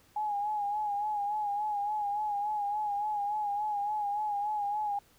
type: tone with vibrato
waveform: sine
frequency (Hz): 830.6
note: G#5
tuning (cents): 0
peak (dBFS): -29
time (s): 0.16-4.99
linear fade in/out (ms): 5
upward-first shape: sine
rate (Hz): 3.5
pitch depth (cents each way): 49
effects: pink hiss -63 dBFS RMS until 5.18 s